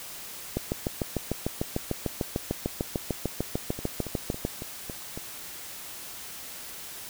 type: two click trains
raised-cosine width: 2 ms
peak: -13 / -22 dBFS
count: 27 / 6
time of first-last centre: 0.57-4.451 / 3.79-5.175 s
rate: 6.7 / 3.61 Hz
effects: white hiss -41 dBFS RMS until 7.09 s